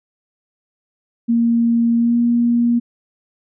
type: tone with pitch glide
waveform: sine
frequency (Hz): 233.1 to 237.2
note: A#3 to A#3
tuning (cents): 0 to +30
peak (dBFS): -12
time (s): 1.28-2.8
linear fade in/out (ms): 20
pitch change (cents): +30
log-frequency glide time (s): 1.97-2.17
effects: none